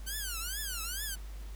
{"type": "tone with vibrato", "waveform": "5% pulse", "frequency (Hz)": 1503, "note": "F#6", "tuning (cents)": 27, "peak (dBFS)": -25, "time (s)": [0.06, 1.16], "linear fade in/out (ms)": 20, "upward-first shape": "triangle", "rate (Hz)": 2.3, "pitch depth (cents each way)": 280, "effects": ["added 50 Hz sine -40 dBFS peak until 1.55 s", "pink hiss -56 dBFS RMS until 1.55 s"]}